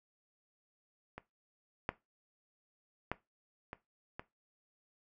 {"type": "clicks", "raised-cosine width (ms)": 0.5, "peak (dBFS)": [-29, -17, -19, -27, -26], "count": 5, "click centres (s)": [1.18, 1.891, 3.116, 3.731, 4.195], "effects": ["noise-tail reverb RT60 0.2 s tail -17 dB re dry"]}